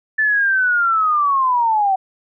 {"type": "linear sweep", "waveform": "sine", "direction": "down", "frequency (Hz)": [1760, 749], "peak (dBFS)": -13, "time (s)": [0.18, 1.96], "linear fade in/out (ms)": 10, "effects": []}